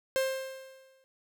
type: tone with exponential decay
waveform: 45% pulse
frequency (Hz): 529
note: C5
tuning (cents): +19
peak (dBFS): -24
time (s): 0.16-1.04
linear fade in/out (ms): 0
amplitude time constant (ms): 190
effects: none